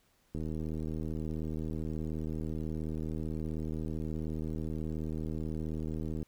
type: click train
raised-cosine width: 3 ms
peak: -25 dBFS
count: 463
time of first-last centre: 0.35-6.228 s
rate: 78.6 Hz
effects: pink hiss -70 dBFS RMS until 6.27 s